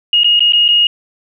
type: tone with dropouts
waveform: sine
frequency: 2867 Hz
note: F7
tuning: 45 cents sharp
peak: -7 dBFS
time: 0.13-0.87 s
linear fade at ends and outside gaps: 2 ms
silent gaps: 0.234-0.244 / 0.394-0.405 / 0.523-0.533 / 0.681-0.687 s
effects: none